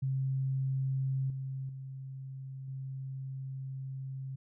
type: tone with level steps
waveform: sine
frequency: 133.5 Hz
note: C3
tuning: 35 cents sharp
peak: -29 / -35 / -40 / -37 dBFS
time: 0.02-4.36 s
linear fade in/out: 10 ms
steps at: 1.3 / 1.69 / 2.68 s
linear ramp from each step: 2 ms
effects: none